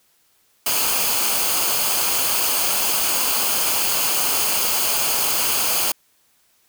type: noise with comb filter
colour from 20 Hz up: white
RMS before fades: -20 dBFS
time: 0.66-5.92 s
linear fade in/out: 5 ms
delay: 0.53 ms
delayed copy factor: -0.55
effects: white hiss -61 dBFS RMS until 6.68 s